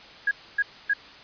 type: tone bursts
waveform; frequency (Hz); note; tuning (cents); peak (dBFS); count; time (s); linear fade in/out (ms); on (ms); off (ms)
sine; 1649; G#6; -13; -19; 3; 0.27-0.936; 5; 42; 270
effects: white hiss -46 dBFS RMS until 1.23 s + resampled to 11025 Hz